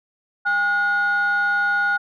sine tone pair together, 809 / 1441.5 Hz, G#5 / F#6, -46 / -46 cents, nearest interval minor seventh, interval 1000 cents, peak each -23 / -16 dBFS, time 0.45-1.98 s, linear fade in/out 20 ms, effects tanh soft clip ceiling -14 dBFS

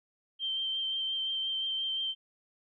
sine tone with vibrato, 3136 Hz, G7, in tune, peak -30 dBFS, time 0.39-2.15 s, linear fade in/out 50 ms, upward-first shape sine, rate 5.7 Hz, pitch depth 14 cents each way, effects none

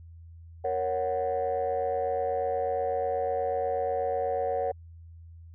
sine chord, F# major, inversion first, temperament equal, 466.2 / 554.4 / 740 Hz, A#4 / C#5 / F#5, 0 / 0 / 0 cents, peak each -30 / -29 / -29 dBFS, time 0.64-4.72 s, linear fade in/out 10 ms, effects tanh soft clip ceiling -20 dBFS + added 83 Hz sine -45 dBFS peak until 5.54 s

